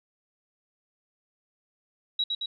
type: tone with echo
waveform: sine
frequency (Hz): 3869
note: B7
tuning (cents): -36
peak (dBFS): -23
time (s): 2.19-2.24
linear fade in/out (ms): 5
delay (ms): 110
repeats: 2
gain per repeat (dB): -3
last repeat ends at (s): 2.46
effects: none